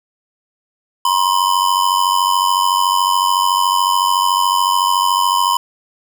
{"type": "ring-modulated tone", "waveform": "square", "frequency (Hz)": 1009, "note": "B5", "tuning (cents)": 37, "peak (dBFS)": -10, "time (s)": [1.05, 5.57], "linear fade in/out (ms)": 0, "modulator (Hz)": 46.9, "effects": []}